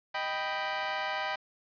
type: chord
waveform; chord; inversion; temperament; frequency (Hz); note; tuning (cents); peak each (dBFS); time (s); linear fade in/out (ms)
20% pulse; Eb augmented; none; equal; 622.3 / 784 / 987.8; Eb5 / G5 / B5; 0 / 0 / 0; -32 / -29 / -31; 0.14-1.36; 10
effects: resampled to 11025 Hz + 8-bit